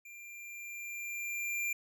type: tone with level ramp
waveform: square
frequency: 2380 Hz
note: D7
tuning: 22 cents sharp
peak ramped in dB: -49 to -32 dBFS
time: 0.05-1.73 s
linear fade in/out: 5 ms
effects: none